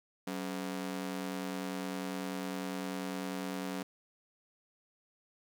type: ring-modulated tone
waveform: sawtooth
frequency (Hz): 233.1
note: A#3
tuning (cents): 0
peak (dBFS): -29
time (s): 0.27-3.83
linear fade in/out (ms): 5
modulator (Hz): 45
effects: none